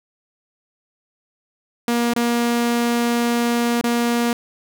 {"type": "tone with dropouts", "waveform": "sawtooth", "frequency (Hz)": 237.1, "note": "A#3", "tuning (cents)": 30, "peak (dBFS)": -13, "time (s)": [1.88, 4.33], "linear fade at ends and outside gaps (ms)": 2, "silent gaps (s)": [[2.136, 2.162], [3.812, 3.839]], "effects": []}